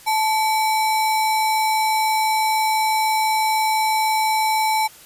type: tone with sample-and-hold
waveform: sine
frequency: 874 Hz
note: A5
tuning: 12 cents flat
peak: -16 dBFS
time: 0.06-4.88 s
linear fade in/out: 20 ms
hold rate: 3150 Hz
effects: white hiss -45 dBFS RMS until 5.05 s + resampled to 32000 Hz